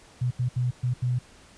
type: tone bursts at uneven times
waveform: sine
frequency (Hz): 124.1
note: B2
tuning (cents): +9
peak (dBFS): -22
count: 5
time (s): 0.21-0.31 / 0.39-0.49 / 0.56-0.71 / 0.83-0.94 / 1.02-1.19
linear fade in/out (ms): 10
effects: pink hiss -53 dBFS RMS until 1.57 s + resampled to 22050 Hz